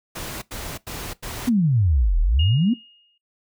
pink noise bursts, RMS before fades -32 dBFS, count 4, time 0.15-1.494 s, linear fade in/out 10 ms, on 270 ms, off 88 ms
sine exponential two-way sweep, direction down then up, 258.4 to 37 to 258.4 Hz, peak -15 dBFS, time 1.47-2.74 s, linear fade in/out 10 ms, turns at 2.2 s
sine tone with exponential decay, 2853 Hz, F7, 36 cents sharp, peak -24 dBFS, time 2.39-3.18 s, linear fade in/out 5 ms, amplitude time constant 170 ms
effects noise-tail reverb RT60 0.2 s tail -20 dB re dry

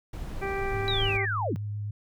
brown noise, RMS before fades -34 dBFS, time 0.13-1.17 s, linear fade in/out 5 ms
harmonic tone, 392 Hz, G4, in tune, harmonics 1 / 2 / 3 / 4 / 5 / 6, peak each -31 / -35 / -39 / -39 / -40 / -39 dBFS, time 0.41-1.26 s, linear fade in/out 20 ms
sine tone with vibrato, 103.83 Hz, G#2, in tune, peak -30 dBFS, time 0.74-1.91 s, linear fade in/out 5 ms, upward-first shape triangle, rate 8 Hz, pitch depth 13 cents each way
sine linear sweep, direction down, 3951 to 98 Hz, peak -27 dBFS, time 0.88-1.56 s, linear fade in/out 0 ms
effects none

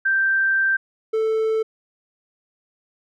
sine / triangle tone pair in turn, 1568 / 441.1 Hz, G6 / A4, 0 / +4 cents, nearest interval octave + minor seventh, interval 2196 cents, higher first, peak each -16 dBFS, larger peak neither, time 0.05-0.77 / 1.13-1.63 s, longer first, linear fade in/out 10 ms, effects none

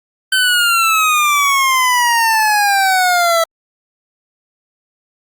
25% pulse exponential sweep, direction down, 1542 to 656 Hz, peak -7 dBFS, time 0.32-3.44 s, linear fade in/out 5 ms, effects Opus 48 kbps

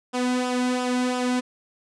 sawtooth tone with flanger, 250 Hz, B3, 21 cents sharp, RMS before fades -24 dBFS, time 0.13-1.41 s, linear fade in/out 20 ms, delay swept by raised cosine 0.47 to 1.77 ms, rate 2.9 Hz, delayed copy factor -0.6, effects resampled to 22050 Hz

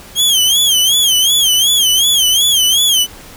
sawtooth tone with vibrato, 3200 Hz, G7, 35 cents sharp, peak -6 dBFS, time 0.15-3.07 s, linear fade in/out 50 ms, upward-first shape sine, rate 2.7 Hz, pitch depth 130 cents each way, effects pink hiss -36 dBFS RMS until 3.36 s

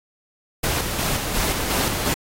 pink noise with tremolo, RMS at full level -22 dBFS, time 0.63-2.14 s, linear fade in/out 10 ms, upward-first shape square, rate 2.8 Hz, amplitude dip 35%, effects AAC 48 kbps

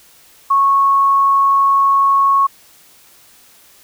sine tone, 1102 Hz, C#6, 11 cents flat, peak -9 dBFS, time 0.5-2.47 s, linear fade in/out 10 ms, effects white hiss -47 dBFS RMS until 3.83 s

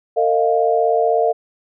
sine chord, Bb suspended fourth, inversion none, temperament equal with one note detuned, 454.7 / 622.3 / 698.5 Hz, Bb4 / Eb5 / F5, -43 / 0 / 0 cents, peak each -17 / -19 / -17 dBFS, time 0.16-1.33 s, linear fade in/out 20 ms, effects none

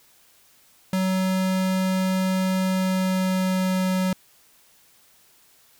square tone with pitch glide, 187.6 to 186.2 Hz, F#3 to F#3, +24 to +11 cents, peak -21 dBFS, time 0.93-4.13 s, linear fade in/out 2 ms, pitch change -13 cents, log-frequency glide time 2.58-3.87 s, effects white hiss -57 dBFS RMS until 5.79 s

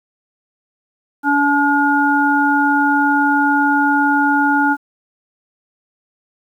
harmonic tone, 286.3 Hz, D4, 44 cents flat, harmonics 1 / 3 / 5, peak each -16 / -16 / -16 dBFS, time 1.23-4.77 s, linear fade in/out 50 ms, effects 8-bit

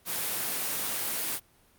white high-pass noise, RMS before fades -31 dBFS, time 0.05-1.4 s, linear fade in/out 50 ms, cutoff 130 Hz, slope 12 dB/octave, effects pink hiss -62 dBFS RMS until 1.78 s + Opus 32 kbps

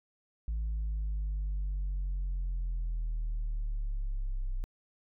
sine linear sweep, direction down, 55 to 31.18 Hz, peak -28 dBFS, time 0.48-4.64 s, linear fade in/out 0 ms, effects tanh soft clip ceiling -29 dBFS

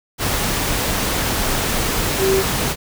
sine tone in noise, 384.8 Hz, G4, 32 cents flat, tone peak -14 dBFS, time 2.18-2.44 s, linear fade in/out 50 ms, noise pink, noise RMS -20 dBFS, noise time 0.18-2.76 s, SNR +3 dB, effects none

